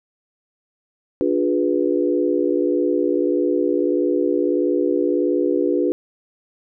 sine chord, D diminished seventh, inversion none, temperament equal with one note detuned, 293.7 / 353.7 / 415.3 / 493.9 Hz, D4 / F4 / Ab4 / Cb5, 0 / +22 / 0 / 0 cents, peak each -21 / -20 / -24 / -23 dBFS, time 1.21-5.92 s, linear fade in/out 0 ms, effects none

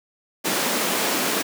pink high-pass noise, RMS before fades -23 dBFS, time 0.44-1.43 s, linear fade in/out 20 ms, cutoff 220 Hz, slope 24 dB/octave, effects none

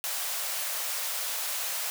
white high-pass noise, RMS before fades -32 dBFS, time 0.04-1.9 s, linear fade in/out 0 ms, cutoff 500 Hz, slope 48 dB/octave, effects none

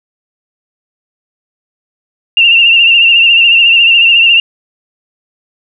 sine tone with vibrato, 2752 Hz, F7, 26 cents flat, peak -3 dBFS, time 2.37-4.4 s, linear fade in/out 2 ms, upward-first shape sine, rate 14 Hz, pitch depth 52 cents each way, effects none

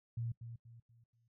sine tone with echo, 116.54 Hz, A#2, in tune, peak -36 dBFS, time 0.17-0.32 s, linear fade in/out 5 ms, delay 240 ms, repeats 4, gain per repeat -9 dB, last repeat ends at 1.28 s, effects noise-tail reverb RT60 0.1 s tail -21 dB re dry

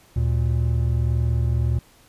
triangle tone pair together, 74.84 / 116.54 Hz, D2 / A#2, +33 / 0 cents, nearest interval minor sixth, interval 767 cents, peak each -19 dBFS, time 0.16-1.79 s, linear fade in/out 5 ms, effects pink hiss -54 dBFS RMS until 2.08 s + resampled to 32000 Hz

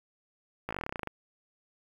slowing click train, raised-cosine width 0.5 ms, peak -19 dBFS, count 15, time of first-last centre 0.69-1.073 s, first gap 17 ms, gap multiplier 1.07, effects 8-bit

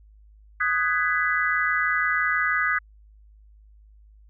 sine chord, G# minor seventh, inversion second, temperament just, 1245.9 / 1495.1 / 1661.2 / 1993.5 Hz, D#6 / F#6 / G#6 / B6, +2 / +18 / 0 / +16 cents, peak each -26 dBFS, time 0.6-2.79 s, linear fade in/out 10 ms, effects added 52 Hz sine -49 dBFS peak until 4.29 s

